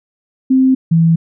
sine tone pair in turn, 261.6 / 164.8 Hz, C4 / E3, 0 / 0 cents, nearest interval minor sixth, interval 800 cents, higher first, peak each -7 dBFS, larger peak neither, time 0.5-0.75 / 0.91-1.16 s, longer neither, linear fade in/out 10 ms, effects none

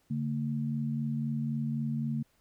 sine tone pair together, 142.75 / 226.6 Hz, D3 / A#3, -49 / -49 cents, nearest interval minor sixth, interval 800 cents, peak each -32 / -32 dBFS, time 0.1-2.23 s, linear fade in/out 10 ms, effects pink hiss -70 dBFS RMS until 2.4 s

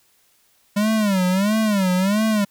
square tone with vibrato, 200 Hz, G3, 35 cents sharp, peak -17 dBFS, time 0.76-2.45 s, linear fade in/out 10 ms, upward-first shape sine, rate 1.5 Hz, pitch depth 170 cents each way, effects white hiss -60 dBFS RMS until 2.5 s

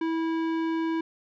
sine tone with tanh clipping, 326.3 Hz, E4, 18 cents flat, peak -27 dBFS, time 0.01-1.01 s, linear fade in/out 5 ms, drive 16 dB, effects none

